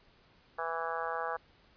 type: harmonic tone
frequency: 164.81 Hz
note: E3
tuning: in tune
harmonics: 3 / 4 / 5 / 6 / 7 / 8 / 9 / 10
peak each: -40 / -41 / -39 / -43 / -39 / -43 / -43 / -44 dBFS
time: 0.58-1.37 s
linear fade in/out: 10 ms
effects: pink hiss -64 dBFS RMS until 1.76 s + resampled to 11025 Hz